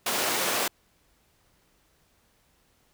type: high-pass noise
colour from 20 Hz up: pink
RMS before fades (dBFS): -27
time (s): 0.06-0.68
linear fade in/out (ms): 5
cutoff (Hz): 370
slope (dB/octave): 12
effects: pink hiss -66 dBFS RMS until 2.93 s